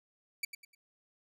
sawtooth tone with echo, 2314 Hz, D7, 26 cents flat, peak -28 dBFS, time 0.43-0.45 s, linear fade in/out 5 ms, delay 100 ms, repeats 3, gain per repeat -10 dB, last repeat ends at 0.75 s, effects none

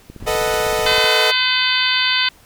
click train, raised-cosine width 3 ms, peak -22 dBFS, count 16, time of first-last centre 0.1-1.043 s, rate 15.9 Hz
brown noise, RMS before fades -34 dBFS, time 0.2-0.99 s, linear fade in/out 2 ms
sawtooth chord, B dominant seventh, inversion third, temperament equal, 440 / 493.9 / 622.3 / 740 Hz, A4 / B4 / D#5 / F#5, 0 / 0 / 0 / 0 cents, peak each -17 / -20 / -17 / -22 dBFS, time 0.26-1.32 s, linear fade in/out 20 ms
harmonic tone, 509 Hz, C5, 48 cents flat, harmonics 2 / 3 / 4 / 5 / 6 / 7 / 8 / 9, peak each -26 / -22 / -23 / -23 / -21 / -21 / -26 / -23 dBFS, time 0.86-2.29 s, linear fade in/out 5 ms
effects pink hiss -49 dBFS RMS until 2.45 s

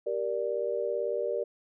sine chord, G minor, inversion none, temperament just, 392 / 470.4 / 588 Hz, G4 / Bb4 / D5, 0 / +16 / +2 cents, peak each -34 / -31 / -32 dBFS, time 0.06-1.44 s, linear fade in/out 10 ms, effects none

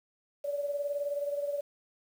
sine beating tone pair, 572 / 591 Hz, D5 / D5, -46 / +11 cents, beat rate 19 Hz, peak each -31 / -38 dBFS, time 0.44-1.61 s, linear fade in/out 10 ms, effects 9-bit

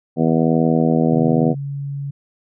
harmonic tone, 81.1 Hz, E2, 28 cents flat, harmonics 2 / 3 / 4 / 5 / 6 / 7 / 8 / 9, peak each -18 / -17 / -22 / -25 / -22 / -29 / -26 / -27 dBFS, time 0.16-1.55 s, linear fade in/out 50 ms
sine tone with pitch glide, 138.59 to 140.52 Hz, C#3 to C#3, 0 to +24 cents, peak -23 dBFS, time 1.12-2.11 s, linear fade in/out 10 ms, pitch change +24 cents, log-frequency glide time 1.31-1.7 s
effects none

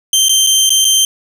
20% pulse tone with dropouts, 3136 Hz, G7, in tune, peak -3 dBFS, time 0.13-1.05 s, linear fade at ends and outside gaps 2 ms, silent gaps 0.285-0.293 / 0.466-0.47 / 0.694-0.703 / 0.846-0.85 s, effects none

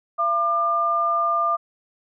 sine tone pair together, 678 / 1199.7 Hz, E5 / D6, +49 / +37 cents, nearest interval minor seventh, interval 988 cents, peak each -25 / -19 dBFS, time 0.18-1.57 s, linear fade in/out 20 ms, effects none

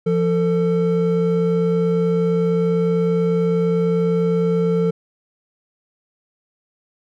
triangle tone pair together, 172.1 / 447.4 Hz, F3 / A4, -25 / +29 cents, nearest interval octave + perfect fourth, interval 1654 cents, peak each -16 dBFS, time 0.06-4.91 s, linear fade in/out 10 ms, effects none

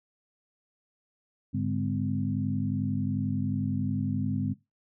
harmonic tone with a mistuned harmonic, 51.2 Hz, G#1, 24 cents flat, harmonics 2 / 3 / 4 / 5, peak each -32 / -32 / -32 / -32 dBFS, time 1.53-4.54 s, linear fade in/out 20 ms, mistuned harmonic 3, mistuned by -98 cents, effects noise-tail reverb RT60 0.2 s tail -17 dB re dry

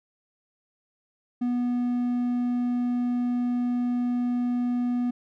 triangle tone, 244.4 Hz, B3, 18 cents flat, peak -21 dBFS, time 1.41-5.11 s, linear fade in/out 10 ms, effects none

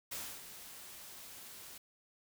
white noise with ADSR envelope, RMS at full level -41 dBFS, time 0.11-1.78 s, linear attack 11 ms, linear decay 280 ms, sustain -10 dB, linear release 5 ms, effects none

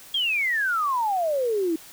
sine exponential sweep, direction down, 3315 to 313.1 Hz, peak -21 dBFS, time 0.14-1.76 s, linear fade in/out 5 ms, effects white hiss -46 dBFS RMS until 1.92 s

